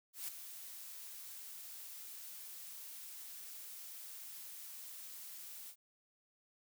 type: noise with ADSR envelope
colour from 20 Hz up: blue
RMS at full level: -41 dBFS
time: 0.13-5.76 s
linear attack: 150 ms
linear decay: 11 ms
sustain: -9 dB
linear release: 74 ms
effects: none